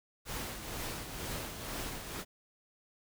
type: noise with tremolo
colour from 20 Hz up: pink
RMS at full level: -38 dBFS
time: 0.25-2.25 s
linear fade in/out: 50 ms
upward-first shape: triangle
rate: 2.1 Hz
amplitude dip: 55%
effects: none